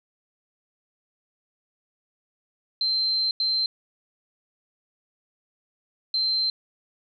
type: tone bursts at uneven times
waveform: sine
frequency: 4119 Hz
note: C8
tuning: 28 cents flat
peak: -21 dBFS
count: 3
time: 2.81-3.31 / 3.4-3.66 / 6.14-6.5 s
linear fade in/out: 2 ms
effects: none